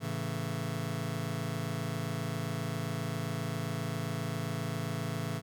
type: chord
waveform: sawtooth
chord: A major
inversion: none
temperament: just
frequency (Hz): 110 / 137.5 / 165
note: A2 / C#3 / E3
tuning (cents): 0 / -14 / +2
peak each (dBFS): -33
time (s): 0-5.42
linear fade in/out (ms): 50
effects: none